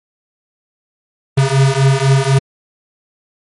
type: beating tone pair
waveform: square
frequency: 133.5 / 137.5 Hz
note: C3 / C#3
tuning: +35 / -14 cents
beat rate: 4 Hz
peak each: -13 dBFS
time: 1.37-2.39 s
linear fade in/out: 10 ms
effects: MP3 48 kbps